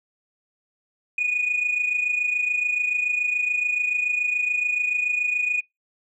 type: tone pair together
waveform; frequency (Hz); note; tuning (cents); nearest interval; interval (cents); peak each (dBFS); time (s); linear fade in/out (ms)
sine; 2462 / 2489; D#7 / D#7; -19 / 0; unison; 19; -20 / -26; 1.18-5.61; 5
effects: noise-tail reverb RT60 0.2 s tail -26 dB re dry + tanh soft clip ceiling -16 dBFS